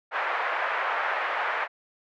white band-pass noise, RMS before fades -28 dBFS, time 0.11-1.68 s, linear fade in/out 50 ms, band 580 to 1900 Hz, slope 24 dB/octave, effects none

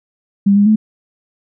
sine tone with pitch steps, 199.4 / 203.6 / 215.9 Hz, G3 / G#3 / A3, +30 / -34 / -33 cents, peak -7 dBFS, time 0.46-0.76 s, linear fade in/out 10 ms, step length 100 ms, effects none

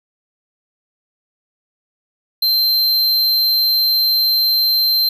square tone, 4127 Hz, C8, 25 cents flat, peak -13 dBFS, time 2.42-5.09 s, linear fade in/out 5 ms, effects none

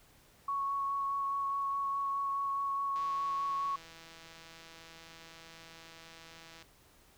sine tone with vibrato, 1108.7 Hz, C#6, in tune, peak -31 dBFS, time 0.48-3.76 s, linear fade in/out 5 ms, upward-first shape sine, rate 4.8 Hz, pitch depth 9 cents each way
click train, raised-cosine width 0.2 ms, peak -35 dBFS, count 602, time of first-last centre 2.96-6.625 s, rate 164 Hz
effects pink hiss -63 dBFS RMS until 7.17 s

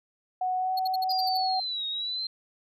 sine tone with pitch glide, 739 to 751 Hz, F#5 to F#5, -2 to +26 cents, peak -25 dBFS, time 0.41-1.6 s, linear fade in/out 5 ms, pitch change +28 cents, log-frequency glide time 0.57-0.73 s
square tone bursts, 4323 Hz, C#8, 44 cents flat, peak -31 dBFS, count 8, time 0.77-1.374 s, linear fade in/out 5 ms, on 23 ms, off 60 ms
sine linear two-way sweep, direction down then up, 4905 to 3729 to 4155 Hz, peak -29 dBFS, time 1.09-2.27 s, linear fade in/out 5 ms, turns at 1.87 s
effects none

